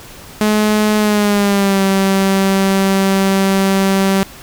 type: tone with pitch glide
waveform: sawtooth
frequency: 212.5 to 193.74 Hz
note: G#3 to G3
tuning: +40 to -20 cents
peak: -7 dBFS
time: 0.41-4.23 s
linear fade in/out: 0 ms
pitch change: -160 cents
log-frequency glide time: 0.98-1.82 s
effects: pink hiss -36 dBFS RMS until 4.42 s